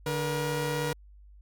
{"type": "tone pair together", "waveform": "sawtooth", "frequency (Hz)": [146.88, 477.5], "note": ["D3", "A#4"], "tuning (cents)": [1, 42], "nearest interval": "octave + minor sixth", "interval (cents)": 2041, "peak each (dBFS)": [-27, -26], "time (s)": [0.06, 0.93], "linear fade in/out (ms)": 5, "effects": ["added 50 Hz sine -49 dBFS peak until 1.41 s", "MP3 96 kbps"]}